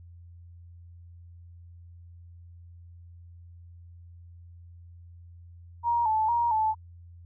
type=tone with vibrato; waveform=sine; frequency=907 Hz; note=A#5; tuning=48 cents flat; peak=-22 dBFS; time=5.83-6.75 s; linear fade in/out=50 ms; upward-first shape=square; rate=2.2 Hz; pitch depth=69 cents each way; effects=added 86 Hz sine -46 dBFS peak until 7.25 s